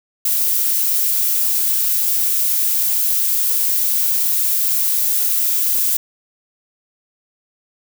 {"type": "noise", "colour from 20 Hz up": "violet", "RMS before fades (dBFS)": -17, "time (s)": [0.25, 5.97], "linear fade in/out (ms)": 5, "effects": []}